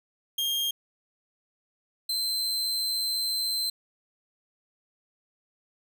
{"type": "tone pair in turn", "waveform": "40% pulse", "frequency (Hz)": [3221, 4098], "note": ["G7", "C8"], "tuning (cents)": [46, -37], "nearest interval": "major third", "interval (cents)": 417, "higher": "second", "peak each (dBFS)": -25, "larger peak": "neither", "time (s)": [[0.38, 0.71], [2.09, 3.7]], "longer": "second", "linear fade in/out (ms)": 5, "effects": []}